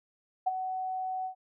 sine tone with ADSR envelope, 749 Hz, F#5, 21 cents sharp, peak -22 dBFS, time 0.46-1.35 s, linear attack 14 ms, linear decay 25 ms, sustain -9 dB, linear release 100 ms, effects none

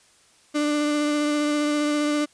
35% pulse tone with vibrato, 296.3 Hz, D4, 15 cents sharp, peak -19 dBFS, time 0.54-2.26 s, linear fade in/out 20 ms, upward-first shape triangle, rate 15 Hz, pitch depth 17 cents each way, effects white hiss -57 dBFS RMS until 2.33 s + resampled to 22050 Hz

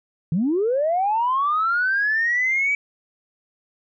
sine linear sweep, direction up, 146.83 to 2300 Hz, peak -17 dBFS, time 0.32-2.75 s, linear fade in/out 2 ms, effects tanh soft clip ceiling -13 dBFS

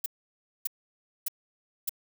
violet noise bursts, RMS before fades -29 dBFS, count 4, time 0.04-1.894 s, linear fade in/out 5 ms, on 21 ms, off 590 ms, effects none

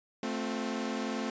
sawtooth chord, F major, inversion first, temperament equal with one note detuned, 220 / 261.6 / 355.9 Hz, A3 / C4 / F4, 0 / 0 / +33 cents, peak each -31 / -32 / -37 dBFS, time 0.23-1.3 s, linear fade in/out 2 ms, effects resampled to 16000 Hz

